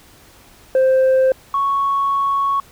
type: tone pair in turn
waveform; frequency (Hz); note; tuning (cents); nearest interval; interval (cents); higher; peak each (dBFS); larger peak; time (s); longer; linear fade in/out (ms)
sine; 523.3 / 1108.8; C5 / C#6; 0 / 0; octave + minor second; 1300; second; -8 / -14; first; 0.75-1.32 / 1.54-2.6; second; 2
effects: tanh soft clip ceiling -10 dBFS + pink hiss -47 dBFS RMS until 2.71 s